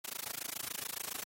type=noise with amplitude modulation; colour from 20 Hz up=white; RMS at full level=-37 dBFS; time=0.04-1.24 s; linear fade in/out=10 ms; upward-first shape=sine; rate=27.1 Hz; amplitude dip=100%; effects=high-pass 100 Hz 12 dB/octave + AAC 48 kbps